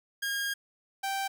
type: tone pair in turn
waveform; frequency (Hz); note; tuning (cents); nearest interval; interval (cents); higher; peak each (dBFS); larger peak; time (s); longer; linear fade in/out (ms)
sawtooth; 1624 / 781.6; G#6 / G5; -39 / -5; octave + minor second; 1266; first; -26; neither; 0.22-0.54 / 1.03-1.28; first; 10
effects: none